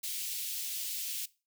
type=high-pass noise; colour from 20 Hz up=white; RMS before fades=-37 dBFS; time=0.03-1.26 s; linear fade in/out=10 ms; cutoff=2600 Hz; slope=24 dB/octave; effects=noise-tail reverb RT60 0.3 s tail -20 dB re dry